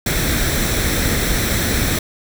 pink noise with comb filter, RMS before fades -18 dBFS, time 0.06-1.99 s, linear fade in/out 5 ms, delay 0.52 ms, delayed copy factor +0.55, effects none

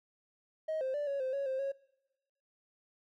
triangle tone with pitch steps, 630 / 524 / 585 / 558 / 520 / 556 / 526 / 549 Hz, D#5 / C5 / D5 / C#5 / C5 / C#5 / C5 / C#5, +21 / +2 / -7 / +11 / -11 / +5 / +9 / -17 cents, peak -29 dBFS, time 0.68-1.72 s, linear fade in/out 10 ms, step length 130 ms, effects noise-tail reverb RT60 1.0 s tail -26 dB re dry + tanh soft clip ceiling -28 dBFS

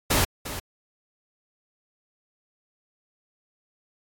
pink noise with echo, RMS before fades -21 dBFS, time 0.1-0.25 s, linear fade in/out 10 ms, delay 350 ms, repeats 1, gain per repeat -12 dB, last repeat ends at 0.6 s, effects AAC 64 kbps

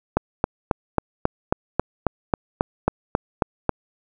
click train, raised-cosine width 1 ms, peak -3 dBFS, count 14, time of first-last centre 0.17-3.693 s, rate 3.69 Hz, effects none

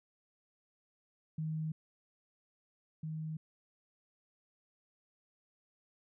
sine tone pair in turn, 157.2 / 157.2 Hz, D#3 / D#3, +18 / +18 cents, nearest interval unison, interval 0 cents, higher neither, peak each -34 / -37 dBFS, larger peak first, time 1.38-1.72 / 3.03-3.37 s, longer neither, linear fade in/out 5 ms, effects none

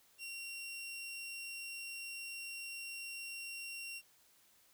sawtooth tone, 2747 Hz, F7, 29 cents flat, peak -40 dBFS, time 0.18-4.02 s, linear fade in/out 50 ms, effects white hiss -68 dBFS RMS until 4.73 s

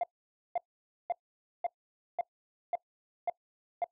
sine tone bursts, 698 Hz, F5, 1 cent flat, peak -25 dBFS, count 8, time 0.01-3.842 s, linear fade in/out 2 ms, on 24 ms, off 520 ms, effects noise-tail reverb RT60 0.1 s tail -22 dB re dry + tanh soft clip ceiling -26 dBFS

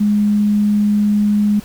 sine tone, 207.7 Hz, G#3, in tune, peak -11 dBFS, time 0-1.6 s, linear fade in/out 10 ms, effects pink hiss -40 dBFS RMS until 1.64 s

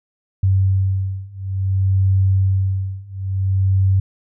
sine beating tone pair, 95.5 / 96.07 Hz, G2 / G2, -45 / -34 cents, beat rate 0.57 Hz, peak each -18 / -17 dBFS, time 0.43-4 s, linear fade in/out 5 ms, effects none

